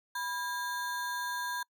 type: ring-modulated tone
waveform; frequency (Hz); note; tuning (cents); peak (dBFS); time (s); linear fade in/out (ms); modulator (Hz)
square; 1301; E6; -23; -31; 0.15-1.63; 5; 319
effects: noise-tail reverb RT60 0.1 s tail -26 dB re dry

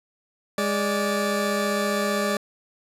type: tone pair together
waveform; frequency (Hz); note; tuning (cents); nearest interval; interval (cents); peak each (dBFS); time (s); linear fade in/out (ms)
20% pulse; 206 / 582.7; G#3 / D5; -14 / -14; octave + tritone; 1800; -20; 0.58-2.37; 2
effects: resampled to 32000 Hz

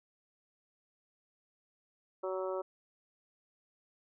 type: harmonic tone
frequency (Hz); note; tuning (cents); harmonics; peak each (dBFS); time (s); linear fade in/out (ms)
187.6; F#3; +24; 2 / 3 / 4 / 5 / 6 / 7; -37 / -37 / -49 / -45 / -47 / -46; 2.23-2.62; 10
effects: none

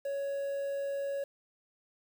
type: tone with quantisation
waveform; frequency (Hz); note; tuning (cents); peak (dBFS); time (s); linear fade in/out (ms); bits
triangle; 557; C#5; +8; -30; 0.05-1.24; 5; 9
effects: none

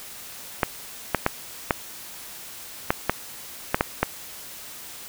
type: clicks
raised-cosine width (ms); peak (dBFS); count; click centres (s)
0.5; -3; 9; 0.632 / 1.147 / 1.264 / 1.708 / 2.905 / 3.096 / 3.745 / 3.809 / 4.03
effects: white hiss -40 dBFS RMS until 5.08 s

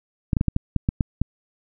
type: clicks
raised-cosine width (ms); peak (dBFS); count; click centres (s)
5; -7; 9; 0.332 / 0.368 / 0.411 / 0.483 / 0.564 / 0.763 / 0.889 / 1.008 / 1.216
effects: none

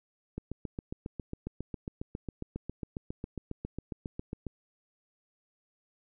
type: click train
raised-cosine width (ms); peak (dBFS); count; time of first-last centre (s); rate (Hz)
3; -23; 31; 0.38-4.467; 7.34
effects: none

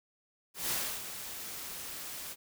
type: noise with ADSR envelope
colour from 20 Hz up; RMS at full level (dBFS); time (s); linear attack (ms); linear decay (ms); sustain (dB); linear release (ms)
white; -32; 0.54-2.36; 160; 310; -10; 46
effects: none

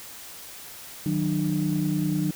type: tone cluster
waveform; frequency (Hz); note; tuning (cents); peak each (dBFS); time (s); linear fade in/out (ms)
sine; 154.6 / 184.6 / 300.9; D#3 / F#3 / D4; -11 / -4 / +42; -26; 1.06-2.31; 2
effects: tanh soft clip ceiling -15 dBFS + white hiss -42 dBFS RMS until 2.35 s

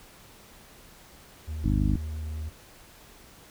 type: tone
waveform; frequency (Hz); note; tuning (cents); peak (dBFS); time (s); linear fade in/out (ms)
triangle; 77.4; D#2; -9; -29; 1.47-2.5; 20
type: harmonic tone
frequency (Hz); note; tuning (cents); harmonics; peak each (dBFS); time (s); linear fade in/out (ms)
50.6; G#1; -44; 1 / 2 / 3 / 4 / 5 / 6; -25 / -28 / -30 / -31 / -32 / -33; 1.64-1.96; 5
effects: pink hiss -52 dBFS RMS until 3.5 s

